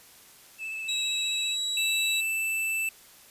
triangle tone with vibrato, 2624 Hz, E7, 9 cents flat, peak -31 dBFS, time 0.58-1.57 s, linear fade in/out 50 ms, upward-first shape triangle, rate 15 Hz, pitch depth 21 cents each way
35% pulse tone with pitch glide, 3857 to 3893 Hz, B7 to B7, -42 to -26 cents, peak -26 dBFS, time 0.88-2.21 s, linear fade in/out 10 ms, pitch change +16 cents, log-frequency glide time 1.03-1.66 s
square tone, 2647 Hz, E7, 7 cents sharp, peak -27 dBFS, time 1.77-2.89 s, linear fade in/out 2 ms
effects white hiss -53 dBFS RMS until 3.3 s + resampled to 32000 Hz

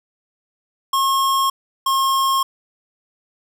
square tone pair in turn, 1080 / 1075.8 Hz, C#6 / C6, -45 / +48 cents, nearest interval unison, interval 7 cents, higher first, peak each -16 dBFS, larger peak neither, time 0.93-1.5 / 1.86-2.43 s, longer neither, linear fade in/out 5 ms, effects none

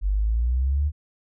sine exponential sweep, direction up, 46.98 to 76.3 Hz, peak -19 dBFS, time 0.01-0.92 s, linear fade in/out 50 ms, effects none

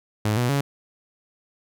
sawtooth tone with pitch steps, 106.4 / 122.22 / 140.4 Hz, G#2 / B2 / C#3, +42 / -18 / +22 cents, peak -16 dBFS, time 0.25-0.61 s, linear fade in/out 5 ms, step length 120 ms, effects none

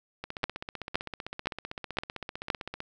two click trains, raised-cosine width 0.3 ms, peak -9 / -20 dBFS, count 5 / 41, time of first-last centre 0.44-2.502 / 0.24-2.804 s, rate 1.94 / 15.6 Hz, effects none

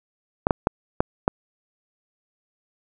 clicks, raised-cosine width 1 ms, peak -3 dBFS, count 5, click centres 0.469 / 0.508 / 0.671 / 1.005 / 1.279 s, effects none

